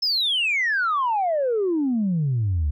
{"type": "exponential sweep", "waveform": "sine", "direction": "down", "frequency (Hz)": [5300, 69], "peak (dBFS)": -18, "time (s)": [0.02, 2.71], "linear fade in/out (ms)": 10, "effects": ["tanh soft clip ceiling -16 dBFS"]}